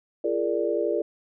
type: chord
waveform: sine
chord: Bb dominant seventh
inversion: second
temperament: equal with one note detuned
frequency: 342 / 415.3 / 466.2 / 587.3 Hz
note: F4 / Ab4 / Bb4 / D5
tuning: -36 / 0 / 0 / 0 cents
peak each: -28 dBFS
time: 0.24-1.02 s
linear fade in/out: 5 ms
effects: none